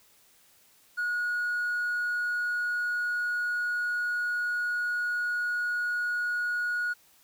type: tone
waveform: triangle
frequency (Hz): 1450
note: F#6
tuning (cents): -35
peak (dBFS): -24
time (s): 0.97-6.94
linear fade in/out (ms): 20
effects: tanh soft clip ceiling -22 dBFS + white hiss -61 dBFS RMS until 7.23 s